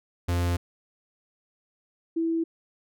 45% pulse / sine tone pair in turn, 87.31 / 329.1 Hz, F2 / E4, 0 / -3 cents, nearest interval octave + major seventh, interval 2297 cents, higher second, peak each -23 dBFS, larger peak neither, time 0.28-0.57 / 2.16-2.44 s, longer first, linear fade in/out 10 ms, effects none

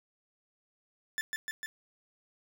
40% pulse tone with echo, 1760 Hz, A6, in tune, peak -30 dBFS, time 1.18-1.21 s, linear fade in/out 0 ms, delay 150 ms, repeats 3, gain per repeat -2 dB, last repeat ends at 1.66 s, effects none

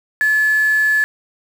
sine tone with quantisation, 1721 Hz, A6, 39 cents flat, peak -12 dBFS, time 0.21-1.04 s, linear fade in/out 0 ms, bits 5, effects none

